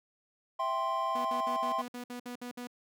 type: chord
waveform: triangle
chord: C major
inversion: first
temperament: equal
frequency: 659.3 / 784 / 1046.5 Hz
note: E5 / G5 / C6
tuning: 0 / 0 / 0 cents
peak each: -34 / -35 / -29 dBFS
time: 0.59-1.82 s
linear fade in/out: 10 ms
type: tone bursts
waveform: sawtooth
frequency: 244.9 Hz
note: B3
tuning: 14 cents flat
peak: -35 dBFS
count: 10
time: 1.15-2.672 s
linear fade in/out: 5 ms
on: 100 ms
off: 58 ms
effects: none